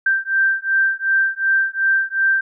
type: beating tone pair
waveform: sine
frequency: 1568 / 1570.7 Hz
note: G6 / G6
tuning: 0 / +3 cents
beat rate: 2.7 Hz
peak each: -18 dBFS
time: 0.06-2.41 s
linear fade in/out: 5 ms
effects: none